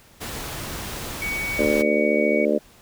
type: noise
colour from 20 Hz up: pink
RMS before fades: -32 dBFS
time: 0.2-1.83 s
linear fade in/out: 20 ms
type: tone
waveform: sine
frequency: 2250 Hz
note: C#7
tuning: 25 cents sharp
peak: -25 dBFS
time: 1.22-2.45 s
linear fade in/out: 2 ms
type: harmonic tone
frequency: 74.3 Hz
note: D2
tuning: 21 cents sharp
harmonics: 3 / 4 / 5 / 6 / 7 / 8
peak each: -25 / -25 / -26 / -25 / -26 / -23 dBFS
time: 1.58-2.59 s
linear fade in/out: 20 ms
effects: pink hiss -52 dBFS RMS until 2.81 s